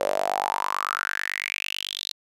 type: tone with high-pass filter sweep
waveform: sawtooth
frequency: 49 Hz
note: G1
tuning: in tune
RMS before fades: -28 dBFS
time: 0-2.12 s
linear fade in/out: 0 ms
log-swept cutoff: 540 to 4100 Hz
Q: 7.4
effects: resampled to 32000 Hz